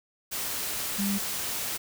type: tone in noise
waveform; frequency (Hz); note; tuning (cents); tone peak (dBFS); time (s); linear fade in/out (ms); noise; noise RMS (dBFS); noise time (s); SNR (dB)
sine; 200; G3; +35; -26; 0.98-1.19; 20; white; -32; 0.31-1.78; +3
effects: none